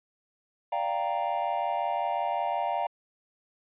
triangle chord, G minor seventh, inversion second, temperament equal, 587.3 / 698.5 / 784 / 932.3 Hz, D5 / F5 / G5 / Bb5, 0 / 0 / 0 / 0 cents, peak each -33 / -29 / -30 / -30 dBFS, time 0.72-2.87 s, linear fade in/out 5 ms, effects resampled to 8000 Hz

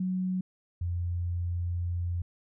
sine tone pair in turn, 185 / 87.31 Hz, F#3 / F2, 0 / 0 cents, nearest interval octave + minor second, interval 1300 cents, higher first, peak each -27 / -28 dBFS, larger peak first, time 0-0.41 / 0.81-2.22 s, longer second, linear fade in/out 5 ms, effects none

